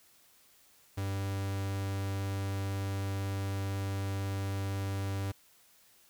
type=tone; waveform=45% pulse; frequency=98 Hz; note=G2; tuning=in tune; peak=-32 dBFS; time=0.97-5.32 s; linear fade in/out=10 ms; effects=white hiss -63 dBFS RMS until 6.09 s